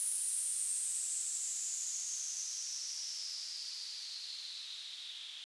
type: noise with low-pass filter sweep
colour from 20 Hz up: violet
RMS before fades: -40 dBFS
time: 0-5.44 s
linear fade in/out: 0 ms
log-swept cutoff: 9900 to 3400 Hz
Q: 6.7
effects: resampled to 24000 Hz